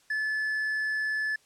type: tone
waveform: triangle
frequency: 1731 Hz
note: A6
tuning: 29 cents flat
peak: -25 dBFS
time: 0.1-1.36 s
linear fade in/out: 5 ms
effects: white hiss -63 dBFS RMS until 1.45 s + low-pass 9000 Hz 12 dB/octave